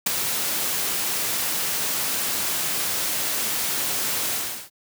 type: noise with ADSR envelope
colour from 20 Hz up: white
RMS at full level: -18 dBFS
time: 0.06-4.7 s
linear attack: 9 ms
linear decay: 10 ms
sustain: -7 dB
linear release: 370 ms
effects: high-pass 100 Hz 12 dB/octave